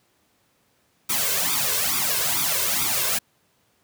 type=noise with flanger; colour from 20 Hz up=white; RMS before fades=-23 dBFS; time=1.09-3.19 s; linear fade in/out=10 ms; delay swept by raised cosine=0.84 to 1.94 ms; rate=2.3 Hz; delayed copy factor=+0.8; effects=pink hiss -65 dBFS RMS until 3.83 s + high-pass 100 Hz 12 dB/octave